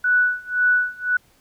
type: tone with tremolo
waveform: sine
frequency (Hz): 1480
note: F#6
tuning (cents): 0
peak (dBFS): -13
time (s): 0.04-1.17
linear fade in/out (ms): 5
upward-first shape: sine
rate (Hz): 1.9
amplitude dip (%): 95
effects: pink hiss -58 dBFS RMS until 1.4 s